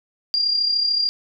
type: tone with amplitude modulation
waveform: sine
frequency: 4786 Hz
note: D8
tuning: 32 cents sharp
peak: -15 dBFS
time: 0.34-1.09 s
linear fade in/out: 0 ms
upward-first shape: sine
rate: 33.5 Hz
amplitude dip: 50%
effects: none